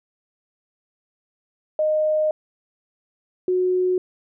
sine tone pair in turn, 617 / 366.1 Hz, D#5 / F#4, -15 / -18 cents, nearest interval major sixth, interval 903 cents, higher first, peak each -17 dBFS, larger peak neither, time 1.79-2.31 / 3.48-3.98 s, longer first, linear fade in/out 2 ms, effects none

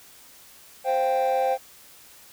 triangle chord, C suspended fourth, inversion none, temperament just, 523.3 / 697.7 / 784.9 Hz, C5 / F5 / G5, 0 / -2 / +2 cents, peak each -21 / -26 / -21 dBFS, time 0.84-1.58 s, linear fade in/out 50 ms, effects tanh soft clip ceiling -13 dBFS + white hiss -50 dBFS RMS until 2.32 s

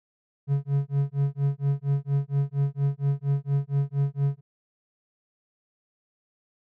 triangle tone with tremolo, 140.3 Hz, C#3, 21 cents sharp, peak -17 dBFS, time 0.47-4.41 s, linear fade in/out 50 ms, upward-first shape sine, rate 4.3 Hz, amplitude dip 100%, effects none

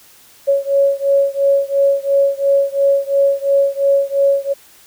sine beating tone pair, 554.4 / 557.3 Hz, C#5 / C#5, 0 / +9 cents, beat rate 2.9 Hz, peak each -14 / -15 dBFS, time 0.47-4.54 s, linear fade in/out 20 ms, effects white hiss -46 dBFS RMS until 4.86 s

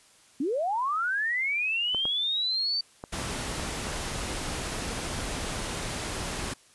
sine linear sweep, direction up, 246.9 to 4616 Hz, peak -25 dBFS, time 0.4-2.81 s, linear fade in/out 5 ms
clicks, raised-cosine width 1 ms, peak -22 dBFS, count 10, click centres 1.947 / 2.054 / 3.039 / 3.187 / 3.217 / 3.597 / 3.869 / 4.673 / 4.992 / 5.19 s
pink noise, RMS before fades -33 dBFS, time 3.12-6.54 s, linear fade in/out 10 ms
effects white hiss -58 dBFS RMS until 6.74 s + resampled to 24000 Hz

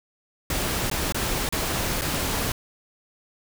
pink noise with dropouts, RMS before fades -26 dBFS, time 0.5-2.52 s, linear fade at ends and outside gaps 2 ms, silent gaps 0.9-0.913 / 1.123-1.145 / 1.49-1.524 / 2.012-2.018 s, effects none

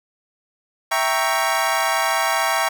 25% pulse chord, E diminished seventh, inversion none, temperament equal, 659.3 / 784 / 932.3 / 1108.7 Hz, E5 / G5 / Bb5 / Db6, 0 / 0 / 0 / 0 cents, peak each -20 dBFS, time 0.91-2.69 s, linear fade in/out 10 ms, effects none

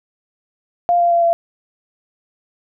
sine tone with pitch steps, 698.5 / 691.7 / 684.9 / 678.2 Hz, F5 / F5 / F5 / E5, 0 / -17 / -34 / +49 cents, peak -11 dBFS, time 0.89-1.33 s, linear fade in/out 0 ms, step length 110 ms, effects none

